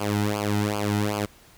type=tone with flanger; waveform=sawtooth; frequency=103.83 Hz; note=G#2; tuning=in tune; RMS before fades=-25 dBFS; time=0-1.26 s; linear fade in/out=10 ms; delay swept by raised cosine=0.52 to 1.82 ms; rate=2.6 Hz; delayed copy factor=-1; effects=pink hiss -53 dBFS RMS until 1.57 s